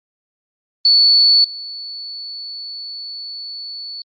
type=tone with level steps; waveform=sine; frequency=4445 Hz; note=C#8; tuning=4 cents sharp; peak=-8 / -27 dBFS; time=0.85-4.02 s; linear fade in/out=2 ms; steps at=1.44 s; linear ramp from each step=5 ms; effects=Opus 32 kbps